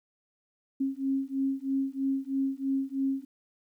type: beating tone pair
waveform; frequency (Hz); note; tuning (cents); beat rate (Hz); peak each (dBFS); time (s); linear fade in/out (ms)
sine; 268.8 / 271.9; C4 / C#4; +47 / -33; 3.1; -30; 0.8-3.25; 10
effects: 11-bit